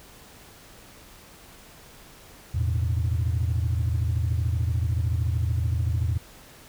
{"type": "chord", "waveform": "sine", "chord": "E suspended fourth", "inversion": "none", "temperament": "equal", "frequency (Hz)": [82.41, 110, 123.47], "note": ["E2", "A2", "B2"], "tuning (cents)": [0, 0, 0], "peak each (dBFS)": [-23, -25, -29], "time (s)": [2.54, 6.18], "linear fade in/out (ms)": 10, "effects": ["tanh soft clip ceiling -17 dBFS", "pink hiss -49 dBFS RMS until 6.68 s"]}